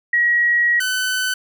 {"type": "tone pair in turn", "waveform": ["sine", "sawtooth"], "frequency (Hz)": [1906, 1510], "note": ["A#6", "F#6"], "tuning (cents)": [38, 35], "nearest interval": "major third", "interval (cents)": 403, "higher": "first", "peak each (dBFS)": [-13, -15], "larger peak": "first", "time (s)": [[0.13, 0.8], [0.8, 1.34]], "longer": "first", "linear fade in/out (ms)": 5, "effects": []}